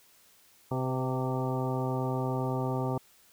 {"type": "harmonic tone with a mistuned harmonic", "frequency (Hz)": 129.8, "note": "C3", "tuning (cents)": -13, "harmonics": [1, 2, 3, 4, 5, 6, 7, 9], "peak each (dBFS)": [-31, -35, -36, -38, -40, -40, -39, -42], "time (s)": [0.71, 2.98], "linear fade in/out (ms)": 5, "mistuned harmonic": 4, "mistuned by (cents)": -26, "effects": ["white hiss -61 dBFS RMS until 3.32 s"]}